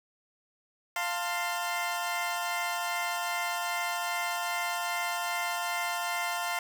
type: chord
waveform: 20% pulse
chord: F major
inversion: none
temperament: equal with one note detuned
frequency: 698.5 / 893.3 / 1046.5 Hz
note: F5 / A5 / C6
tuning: 0 / +26 / 0 cents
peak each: -28 / -31 / -30 dBFS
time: 0.96-6.59 s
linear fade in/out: 2 ms
effects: none